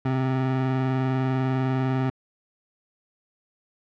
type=tone with vibrato; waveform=25% pulse; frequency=130.81 Hz; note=C3; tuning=in tune; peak=-18 dBFS; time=0.05-2.1 s; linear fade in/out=5 ms; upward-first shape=square; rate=20 Hz; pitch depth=24 cents each way; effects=low-pass 2000 Hz 12 dB/octave